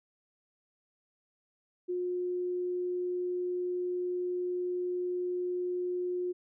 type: tone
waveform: sine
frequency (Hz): 358.9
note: F4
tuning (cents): +47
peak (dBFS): -30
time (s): 1.88-6.33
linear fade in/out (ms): 20
effects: none